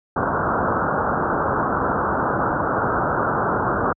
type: low-pass noise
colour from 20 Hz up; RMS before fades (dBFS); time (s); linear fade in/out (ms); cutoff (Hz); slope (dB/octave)
white; -21; 0.16-3.93; 5; 1500; 96
effects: high-pass 60 Hz 12 dB/octave